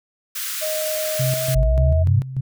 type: high-pass noise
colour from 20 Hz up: white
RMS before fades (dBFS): -27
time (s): 0.35-1.55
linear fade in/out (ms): 10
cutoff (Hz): 1200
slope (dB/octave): 48
type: tone with pitch glide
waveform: sine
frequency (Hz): 622.3 to 638.7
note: D#5 to D#5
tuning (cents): 0 to +45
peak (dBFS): -23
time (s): 0.61-2.04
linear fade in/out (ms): 20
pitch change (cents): +45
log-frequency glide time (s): 1.2-1.4
type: tone with tremolo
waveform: sine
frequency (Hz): 131.3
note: C3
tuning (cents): +6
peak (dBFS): -18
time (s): 1.19-2.41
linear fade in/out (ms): 10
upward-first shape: square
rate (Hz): 3.4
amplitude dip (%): 70
type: exponential sweep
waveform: sine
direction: up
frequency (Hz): 49.52 to 105.6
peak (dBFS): -14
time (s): 1.55-2.2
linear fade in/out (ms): 10
effects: none